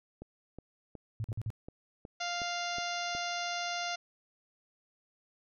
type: click train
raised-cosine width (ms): 2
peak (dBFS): -31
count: 9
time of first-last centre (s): 0.22-3.15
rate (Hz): 2.73
type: tone bursts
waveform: sine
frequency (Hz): 110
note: A2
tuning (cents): 0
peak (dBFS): -32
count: 4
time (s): 1.2-1.503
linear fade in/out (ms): 0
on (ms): 42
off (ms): 45
type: harmonic tone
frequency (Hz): 698.5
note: F5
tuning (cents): 0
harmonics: 1 / 2 / 3 / 4 / 5 / 6 / 7 / 8 / 9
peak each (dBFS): -37 / -40 / -42 / -43 / -44 / -45 / -45 / -46 / -47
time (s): 2.2-3.96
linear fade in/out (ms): 10
effects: none